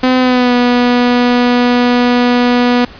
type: tone with pitch glide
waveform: sawtooth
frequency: 255.5 to 244.5 Hz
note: C4 to B3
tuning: -41 to -17 cents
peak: -4 dBFS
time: 0.03-2.85 s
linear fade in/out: 5 ms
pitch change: -76 cents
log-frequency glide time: 0.19-0.54 s
effects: pink hiss -35 dBFS RMS until 2.99 s + resampled to 11025 Hz